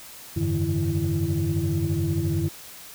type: tone cluster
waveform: sine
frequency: 89.4 / 100.9 / 143.2 / 158 / 333.4 Hz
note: F2 / G#2 / D3 / D#3 / E4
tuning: +41 / -49 / -43 / +27 / +20 cents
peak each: -27 dBFS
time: 0.36-2.49 s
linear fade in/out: 10 ms
effects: tanh soft clip ceiling -16 dBFS + white hiss -43 dBFS RMS until 2.94 s